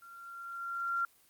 sine tone with level ramp, 1379 Hz, F6, 22 cents flat, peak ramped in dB -50 to -28 dBFS, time 0.02-1.05 s, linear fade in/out 2 ms, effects white hiss -65 dBFS RMS until 1.29 s + Opus 24 kbps

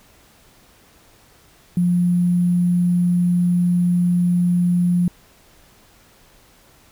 sine tone with sample-and-hold, 176.5 Hz, F3, 19 cents sharp, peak -14 dBFS, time 1.77-5.08 s, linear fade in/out 2 ms, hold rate 11025 Hz, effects pink hiss -52 dBFS RMS until 6.91 s

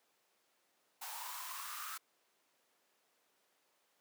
white noise with high-pass filter sweep, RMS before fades -45 dBFS, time 1.01-1.98 s, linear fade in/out 10 ms, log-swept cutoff 860 to 1300 Hz, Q 6.4, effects pink hiss -75 dBFS RMS until 4 s + high-pass 400 Hz 12 dB/octave

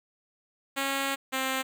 5% pulse tone pair in turn, 273.7 / 263.5 Hz, C#4 / C4, -22 / +12 cents, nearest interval minor second, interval 66 cents, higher first, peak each -16 dBFS, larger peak neither, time 0.76-1.16 / 1.32-1.63 s, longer first, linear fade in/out 20 ms, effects none

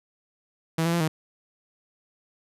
sawtooth tone with pitch steps, 162.8 / 168.1 / 171.2 / 157.6 Hz, E3 / E3 / F3 / D#3, -21 / +34 / -34 / +23 cents, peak -18 dBFS, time 0.78-1.08 s, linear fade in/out 5 ms, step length 75 ms, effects resampled to 32000 Hz

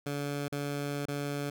15% pulse tone with dropouts, 143.4 Hz, D3, 41 cents flat, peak -26 dBFS, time 0.06-1.5 s, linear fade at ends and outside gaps 5 ms, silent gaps 0.482-0.523 / 1.057-1.083 s, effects none

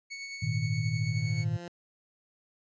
sawtooth tone with tremolo, 2217 Hz, C#7, in tune, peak -33 dBFS, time 0.1-1.45 s, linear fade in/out 20 ms, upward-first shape sine, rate 9.5 Hz, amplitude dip 35%
sine chord, Ab suspended second, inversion none, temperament equal with one note detuned, 103.83 / 117.15 / 155.56 Hz, Ab2 / Bb2 / Eb3, 0 / +9 / 0 cents, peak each -33 / -30 / -32 dBFS, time 0.42-1.57 s, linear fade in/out 10 ms
15% pulse tone with exponential growth, 173.3 Hz, F3, 13 cents flat, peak -32 dBFS, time 0.66-1.68 s, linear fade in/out 0 ms, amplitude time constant 220 ms
effects resampled to 16000 Hz

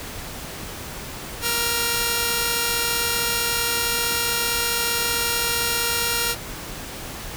5% pulse tone pair together, 471.3 / 1378.5 Hz, A#4 / F6, +19 / -23 cents, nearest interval octave + perfect fifth, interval 1858 cents, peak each -12 / -12 dBFS, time 1.41-6.36 s, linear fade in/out 50 ms, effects pink hiss -34 dBFS RMS until 7.36 s

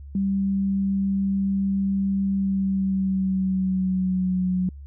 sine tone with pitch glide, 195.4 to 183.37 Hz, G3 to F#3, -5 to -15 cents, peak -20 dBFS, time 0.15-4.69 s, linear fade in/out 2 ms, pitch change -110 cents, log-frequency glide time 2.31-4.49 s, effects added 70 Hz sine -37 dBFS peak until 4.86 s

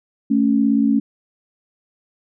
sine tone pair together, 220 / 277.2 Hz, A3 / C#4, 0 / 0 cents, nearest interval major third, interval 400 cents, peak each -16 dBFS, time 0.3-1 s, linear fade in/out 10 ms, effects none

